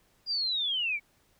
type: linear sweep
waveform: sine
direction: down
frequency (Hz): 4879 to 2217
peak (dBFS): -27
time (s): 0.26-1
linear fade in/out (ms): 50
effects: pink hiss -67 dBFS RMS until 1.39 s